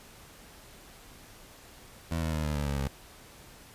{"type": "tone with pitch steps", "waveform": "20% pulse", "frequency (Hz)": [82.5, 79.92, 77.42, 75, 72.65, 70.38, 68.18], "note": ["E2", "D#2", "D#2", "D2", "D2", "C#2", "C#2"], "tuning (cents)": [2, 47, -8, 37, -18, 27, -28], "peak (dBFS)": -24, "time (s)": [2.11, 2.88], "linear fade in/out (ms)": 5, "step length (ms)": 110, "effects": ["pink hiss -52 dBFS RMS until 3.74 s", "resampled to 32000 Hz"]}